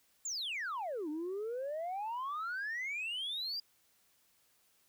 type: exponential two-way sweep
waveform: sine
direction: down then up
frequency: 7459 to 293.8 to 4876 Hz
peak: -34 dBFS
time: 0.25-3.6 s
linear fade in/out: 5 ms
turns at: 1.09 s
effects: tanh soft clip ceiling -34 dBFS + white hiss -71 dBFS RMS until 4.88 s